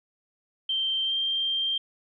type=tone with pitch glide; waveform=sine; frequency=3136 to 3171 Hz; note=G7 to G7; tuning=0 to +19 cents; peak=-24 dBFS; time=0.69-1.78 s; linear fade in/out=5 ms; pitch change=+19 cents; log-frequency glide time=1.05-1.13 s; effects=none